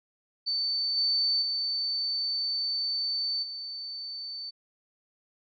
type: tone with level steps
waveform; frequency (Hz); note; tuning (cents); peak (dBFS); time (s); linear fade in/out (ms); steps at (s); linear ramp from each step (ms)
sine; 4535; C#8; +39; -26 / -23 / -27 / -35; 0.46-4.51; 20; 0.96 / 1.41 / 3.42; 20
effects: none